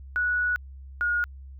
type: tone pair in turn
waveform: sine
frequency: 1468 / 1436.1 Hz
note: F#6 / F6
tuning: -14 / +48 cents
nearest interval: unison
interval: 38 cents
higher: first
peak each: -22 dBFS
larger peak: neither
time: 0.16-0.56 / 1.01-1.24 s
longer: first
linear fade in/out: 0 ms
effects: added 67 Hz sine -40 dBFS peak until 1.59 s